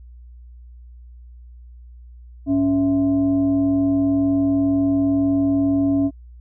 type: tone with frequency modulation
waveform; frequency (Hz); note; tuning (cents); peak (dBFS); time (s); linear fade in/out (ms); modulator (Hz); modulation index
sine; 279; C#4; +11; -15; 2.46-6.11; 50; 381; 0.42
effects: added 60 Hz sine -39 dBFS peak until 6.4 s